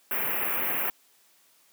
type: band-stop noise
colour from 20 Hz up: white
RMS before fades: -28 dBFS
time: 0.11-0.9 s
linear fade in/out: 2 ms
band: 2700 to 12000 Hz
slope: 48 dB/octave
effects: white hiss -62 dBFS RMS until 1.72 s + high-pass 200 Hz 12 dB/octave